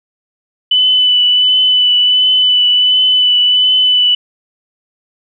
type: tone with vibrato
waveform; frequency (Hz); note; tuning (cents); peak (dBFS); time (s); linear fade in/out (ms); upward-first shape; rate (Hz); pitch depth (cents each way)
sine; 2994; F#7; +20; -7; 0.71-4.15; 5; triangle; 1.4; 19
effects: none

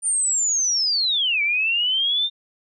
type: linear two-way sweep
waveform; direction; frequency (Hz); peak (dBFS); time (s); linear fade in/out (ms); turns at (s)
sine; down then up; 9160 to 2270 to 3647; -18; 0.02-2.3; 50; 1.42
effects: none

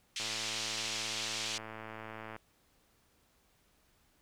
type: band-pass noise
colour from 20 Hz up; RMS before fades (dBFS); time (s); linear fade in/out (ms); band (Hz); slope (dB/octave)
pink; -38; 0.16-1.58; 2; 2400 to 6800; 24
type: click train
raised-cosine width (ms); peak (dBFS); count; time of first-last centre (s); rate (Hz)
0.5; -29; 239; 0.2-2.364; 110
effects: pink hiss -70 dBFS RMS until 4.21 s

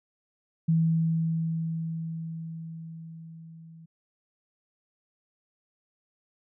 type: tone with level ramp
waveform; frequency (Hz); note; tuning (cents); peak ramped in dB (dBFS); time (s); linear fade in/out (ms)
sine; 163.1; E3; -18; -19 to -46; 0.68-3.86; 10
effects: none

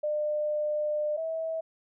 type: tone pair in turn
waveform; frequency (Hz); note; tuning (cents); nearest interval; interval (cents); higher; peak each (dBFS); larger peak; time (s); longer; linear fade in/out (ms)
sine; 601 / 647.3; D5 / E5; +40 / -32; minor second; 128; second; -26 / -29; first; 0.03-1.17 / 1.17-1.61; first; 10
effects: none

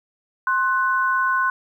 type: tone pair together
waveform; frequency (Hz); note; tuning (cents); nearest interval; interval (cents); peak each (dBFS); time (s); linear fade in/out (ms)
sine; 1055.8 / 1492; C6 / F#6; +15 / +14; tritone; 599; -20; 0.47-1.5; 2
effects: 9-bit

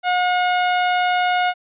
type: tone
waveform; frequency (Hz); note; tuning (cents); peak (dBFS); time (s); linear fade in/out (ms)
sawtooth; 722; F#5; -43; -12; 0.03-1.54; 50
effects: resampled to 8000 Hz

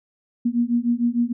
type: beating tone pair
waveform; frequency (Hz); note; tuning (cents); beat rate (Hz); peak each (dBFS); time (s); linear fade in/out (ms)
sine; 235 / 241.6; A#3 / B3; +14 / -38; 6.6; -21; 0.45-1.33; 10
effects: none

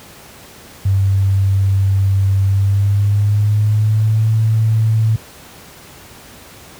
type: tone with pitch glide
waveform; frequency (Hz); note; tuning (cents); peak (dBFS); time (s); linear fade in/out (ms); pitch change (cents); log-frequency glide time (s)
sine; 97.4 to 110.6; G2 to A2; -11 to +9; -10; 0.85-5.16; 5; +220; 2.44-4.3
effects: pink hiss -39 dBFS RMS until 6.79 s + high-pass 60 Hz 12 dB/octave

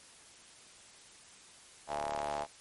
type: ring-modulated tone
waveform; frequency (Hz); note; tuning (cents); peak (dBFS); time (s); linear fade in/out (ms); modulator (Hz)
sawtooth; 73.42; D2; 0; -27; 1.87-2.47; 50; 752
effects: white hiss -56 dBFS RMS until 2.6 s + MP3 48 kbps

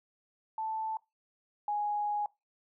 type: tone pair in turn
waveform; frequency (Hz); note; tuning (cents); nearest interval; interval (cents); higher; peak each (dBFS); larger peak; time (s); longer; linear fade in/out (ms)
sine; 880 / 830.6; A5 / G#5; 0 / 0; minor second; 100; first; -32 / -29; second; 0.58-0.97 / 1.68-2.26; second; 2
effects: noise-tail reverb RT60 0.2 s tail -21 dB re dry

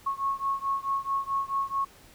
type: beating tone pair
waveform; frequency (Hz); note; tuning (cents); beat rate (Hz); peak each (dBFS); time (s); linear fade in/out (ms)
sine; 1095 / 1099.6; C#6 / C#6; -22 / -14; 4.6; -29 / -30; 0.06-1.85; 10
effects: pink hiss -54 dBFS RMS until 2.14 s

